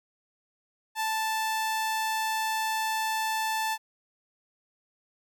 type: tone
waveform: sawtooth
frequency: 880 Hz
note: A5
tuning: in tune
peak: -23 dBFS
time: 0.95-3.78 s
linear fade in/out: 50 ms
effects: none